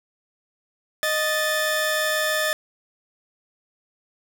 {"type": "tone pair together", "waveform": "sawtooth", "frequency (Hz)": [619.4, 1752], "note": ["D#5", "A6"], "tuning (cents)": [-8, -8], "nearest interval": "octave + tritone", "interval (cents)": 1800, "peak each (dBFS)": -20, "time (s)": [1.03, 2.53], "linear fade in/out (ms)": 0, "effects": []}